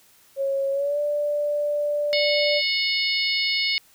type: tone with pitch glide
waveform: sine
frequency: 548 to 587.3 Hz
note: C#5 to D5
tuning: -20 to 0 cents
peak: -21 dBFS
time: 0.36-2.62 s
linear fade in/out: 50 ms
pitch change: +120 cents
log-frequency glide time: 0.71-0.99 s
type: harmonic tone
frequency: 730 Hz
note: F#5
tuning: 24 cents flat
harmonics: 3 / 4 / 5 / 6 / 7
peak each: -25 / -29 / -30 / -26 / -28 dBFS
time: 2.13-3.78 s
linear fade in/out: 0 ms
effects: white hiss -56 dBFS RMS until 3.94 s